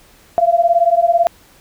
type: beating tone pair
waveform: sine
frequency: 675 / 693 Hz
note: E5 / F5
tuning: +41 / -14 cents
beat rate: 18 Hz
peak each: -13 dBFS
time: 0.38-1.27 s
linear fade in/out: 0 ms
effects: pink hiss -48 dBFS RMS until 1.6 s